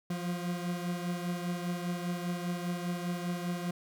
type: beating tone pair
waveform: 40% pulse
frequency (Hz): 174.61 / 179.61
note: F3 / F3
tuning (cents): 0 / +49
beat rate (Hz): 5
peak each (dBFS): -33 / -38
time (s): 0.1-3.71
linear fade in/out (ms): 5
effects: none